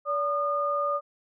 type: tone pair together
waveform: sine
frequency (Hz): 575 / 1218.4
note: D5 / D#6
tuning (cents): -37 / -37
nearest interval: octave + minor second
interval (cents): 1300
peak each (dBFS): -28 / -26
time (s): 0.05-1.01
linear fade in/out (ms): 50
effects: none